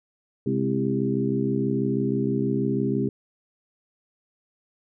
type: harmonic tone with a mistuned harmonic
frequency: 66.2 Hz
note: C2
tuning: 21 cents sharp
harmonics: 2 / 3 / 4 / 5 / 6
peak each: -28 / -27 / -27 / -30 / -28 dBFS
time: 0.46-3.09 s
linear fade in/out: 5 ms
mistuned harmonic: 3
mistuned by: +62 cents
effects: none